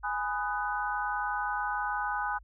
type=chord; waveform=sine; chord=G# minor seventh; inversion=none; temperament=just; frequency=830.6 / 996.7 / 1245.9 / 1495.1 Hz; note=G#5 / B5 / D#6 / F#6; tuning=0 / +16 / +2 / +18 cents; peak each=-33 / -36 / -36 / -34 dBFS; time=0.03-2.39 s; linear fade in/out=20 ms; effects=added 50 Hz sine -51 dBFS peak until 2.43 s